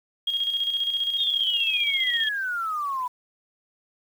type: tone with tremolo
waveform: sine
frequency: 3263 Hz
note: G#7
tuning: 31 cents flat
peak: -21 dBFS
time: 0.27-2.29 s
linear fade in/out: 5 ms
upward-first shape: square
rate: 15 Hz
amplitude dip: 50%
type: exponential sweep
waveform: sine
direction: down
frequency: 3729 to 978 Hz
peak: -25 dBFS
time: 1.18-3.08 s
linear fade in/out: 10 ms
effects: 8-bit